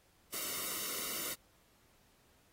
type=noise with comb filter; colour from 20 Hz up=white; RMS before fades=-39 dBFS; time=0.32-1.35 s; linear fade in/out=20 ms; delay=1.2 ms; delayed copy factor=-0.8; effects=pink hiss -69 dBFS RMS until 2.52 s + AAC 48 kbps